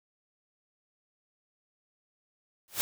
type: noise with exponential growth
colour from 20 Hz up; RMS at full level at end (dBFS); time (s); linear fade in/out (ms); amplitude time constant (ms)
white; -25; 2.68-2.81; 0; 27
effects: none